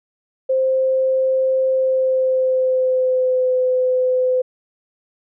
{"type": "tone with pitch glide", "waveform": "sine", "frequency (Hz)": [524, 508.8], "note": ["C5", "C5"], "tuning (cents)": [2, -48], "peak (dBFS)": -14, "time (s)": [0.49, 4.42], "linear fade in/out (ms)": 10, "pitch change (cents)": -50, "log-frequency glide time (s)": [1.69, 3.54], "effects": []}